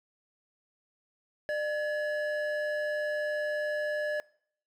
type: tone pair together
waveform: triangle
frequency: 601 / 1700 Hz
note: D5 / G#6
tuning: +40 / +40 cents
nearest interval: octave + tritone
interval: 1800 cents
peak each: -27 / -31 dBFS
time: 1.49-4.2 s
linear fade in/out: 0 ms
effects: noise-tail reverb RT60 0.6 s tail -24 dB re dry + tanh soft clip ceiling -24 dBFS